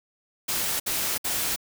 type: noise bursts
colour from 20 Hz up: white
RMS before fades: -27 dBFS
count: 3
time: 0.48-1.562 s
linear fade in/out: 10 ms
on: 320 ms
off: 61 ms
effects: none